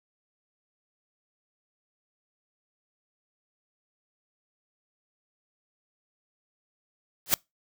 white noise with exponential growth, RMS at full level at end -17 dBFS, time 7.26-7.34 s, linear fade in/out 0 ms, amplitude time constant 17 ms, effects noise-tail reverb RT60 0.2 s tail -26 dB re dry

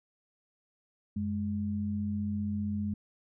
sine tone pair together, 92.5 / 207.7 Hz, F#2 / G#3, 0 / 0 cents, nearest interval octave + major second, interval 1400 cents, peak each -35 / -31 dBFS, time 1.16-2.94 s, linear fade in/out 5 ms, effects none

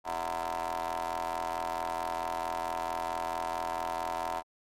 25% pulse ring-modulated tone, 84.5 Hz, E2, 43 cents sharp, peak -25 dBFS, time 0.04-4.43 s, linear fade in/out 50 ms, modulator 825 Hz, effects MP3 64 kbps

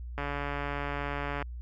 click train, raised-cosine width 0.5 ms, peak -19 dBFS, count 179, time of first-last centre 0.18-1.425 s, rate 143 Hz, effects added 60 Hz sine -37 dBFS peak until 1.61 s

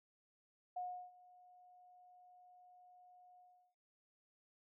sine tone with ADSR envelope, 723 Hz, F#5, 40 cents flat, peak -39 dBFS, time 0.76-3.75 s, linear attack 9 ms, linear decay 340 ms, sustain -22 dB, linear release 360 ms, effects none

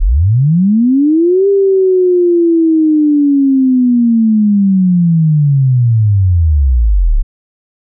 sine linear two-way sweep, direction up then down, 30.87 to 400.3 to 30.87 Hz, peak -6 dBFS, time 0-7.23 s, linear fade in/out 20 ms, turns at 1.48 s, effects none

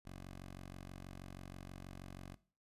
10% pulse tone, 46.25 Hz, F#1, in tune, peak -40 dBFS, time 0.05-2.35 s, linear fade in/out 10 ms, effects noise-tail reverb RT60 0.4 s tail -18 dB re dry + resampled to 32000 Hz

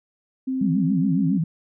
sine tone with pitch glide, 261.6 to 268.6 Hz, C4 to C4, 0 to +46 cents, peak -22 dBFS, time 0.47-1.38 s, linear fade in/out 10 ms, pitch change +46 cents, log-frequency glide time 0.71-1.26 s
sine tone with vibrato, 181.4 Hz, F#3, 34 cents flat, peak -19 dBFS, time 0.61-1.44 s, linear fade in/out 5 ms, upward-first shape triangle, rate 7.2 Hz, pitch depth 290 cents each way
effects none

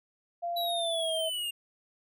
sine tone with pitch glide, 690 to 643.8 Hz, F5 to E5, -21 to -41 cents, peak -30 dBFS, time 0.42-1.3 s, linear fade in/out 20 ms, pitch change -120 cents, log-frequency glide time 0.72-1.13 s
square exponential sweep, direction down, 3951 to 2794 Hz, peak -32 dBFS, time 0.56-1.51 s, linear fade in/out 10 ms
effects none

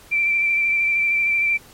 sine tone with vibrato, 2345 Hz, D7, 3 cents flat, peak -16 dBFS, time 0.11-1.58 s, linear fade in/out 20 ms, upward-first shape sine, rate 13 Hz, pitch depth 20 cents each way, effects pink hiss -47 dBFS RMS until 1.73 s + MP3 64 kbps

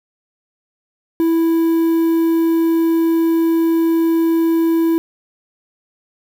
triangle tone with quantisation, 329.6 Hz, E4, in tune, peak -10 dBFS, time 1.2-4.98 s, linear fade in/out 0 ms, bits 6, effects none

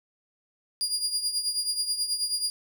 30% pulse tone with tremolo, 4836 Hz, D8, 50 cents sharp, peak -20 dBFS, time 0.81-2.5 s, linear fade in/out 0 ms, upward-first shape triangle, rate 9.3 Hz, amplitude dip 75%, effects none

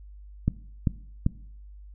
click train, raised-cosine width 5 ms, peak -9 dBFS, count 3, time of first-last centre 0.48-1.264 s, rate 2.55 Hz, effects noise-tail reverb RT60 0.6 s tail -19 dB re dry + added 50 Hz sine -43 dBFS peak until 1.94 s

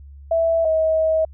sine tone pair in turn, 659.3 / 637.2 Hz, E5 / D#5, 0 / +41 cents, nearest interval minor second, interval 59 cents, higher first, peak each -15 dBFS, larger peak neither, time 0.31-0.65 / 0.65-1.25 s, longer second, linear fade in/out 5 ms, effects added 70 Hz sine -38 dBFS peak until 1.33 s

